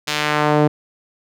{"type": "tone with band-pass filter sweep", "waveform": "sawtooth", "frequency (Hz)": 150, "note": "D3", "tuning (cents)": 37, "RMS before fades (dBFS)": -17, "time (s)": [0.07, 0.68], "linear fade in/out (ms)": 10, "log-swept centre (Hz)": [4400, 400], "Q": 0.9, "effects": []}